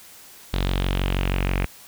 sawtooth tone with low-pass filter sweep, 46.25 Hz, F#1, in tune, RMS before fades -23 dBFS, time 0.53-1.66 s, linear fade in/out 10 ms, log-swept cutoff 3800 to 2400 Hz, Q 3.6, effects white hiss -46 dBFS RMS until 1.87 s

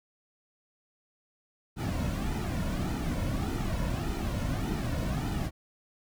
brown noise with flanger, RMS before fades -31 dBFS, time 1.76-5.51 s, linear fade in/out 50 ms, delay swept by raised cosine 1.8 to 2.53 ms, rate 1.7 Hz, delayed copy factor -0.65, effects none

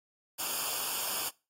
white noise with comb filter, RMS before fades -34 dBFS, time 0.38-1.3 s, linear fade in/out 20 ms, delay 0.5 ms, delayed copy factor -0.8, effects noise-tail reverb RT60 0.3 s tail -23 dB re dry + AAC 48 kbps

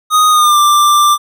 square tone with pitch glide, 1244.5 to 1182.1 Hz, D#6 to D6, 0 to +11 cents, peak -7 dBFS, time 0.1-1.18 s, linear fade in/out 50 ms, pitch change -89 cents, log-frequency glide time 0.3-0.58 s, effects none

